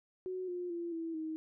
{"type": "tone with pitch steps", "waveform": "sine", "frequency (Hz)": [370, 355.7, 342, 328.9, 316.2], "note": ["F#4", "F4", "F4", "E4", "D#4"], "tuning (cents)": [0, 32, -36, -4, 28], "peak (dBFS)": -36, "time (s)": [0.26, 1.36], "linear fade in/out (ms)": 0, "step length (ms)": 220, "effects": []}